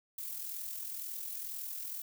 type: noise with amplitude modulation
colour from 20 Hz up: violet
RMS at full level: -39 dBFS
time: 0.18-2.02 s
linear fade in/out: 5 ms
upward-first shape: sine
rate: 42 Hz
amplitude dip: 45%
effects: none